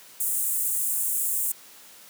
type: high-pass noise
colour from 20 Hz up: pink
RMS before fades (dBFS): -26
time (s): 0.2-1.52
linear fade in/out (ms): 5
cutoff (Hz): 7800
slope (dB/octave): 48
effects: white hiss -49 dBFS RMS until 2.09 s + high-pass 150 Hz 12 dB/octave